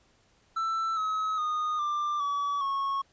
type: tone with pitch steps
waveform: triangle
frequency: 1330 / 1280.3 / 1232.4 / 1186.3 / 1141.9 / 1099.2 Hz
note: E6 / D#6 / D#6 / D6 / D6 / C#6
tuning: +15 / +49 / -17 / +17 / -49 / -15 cents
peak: -25 dBFS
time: 0.56-3.02 s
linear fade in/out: 10 ms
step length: 410 ms
effects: pink hiss -65 dBFS RMS until 3.12 s + resampled to 16000 Hz